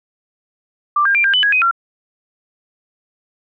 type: tone with pitch steps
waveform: sine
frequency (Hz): 1179 / 1603 / 2374 / 1595 / 3000 / 1657 / 2510 / 1369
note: D6 / G6 / D7 / G6 / F#7 / G#6 / D#7 / F6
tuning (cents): +6 / +38 / +18 / +30 / +23 / -4 / +15 / -35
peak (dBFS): -11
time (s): 0.96-1.712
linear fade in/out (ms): 5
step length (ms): 94
effects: none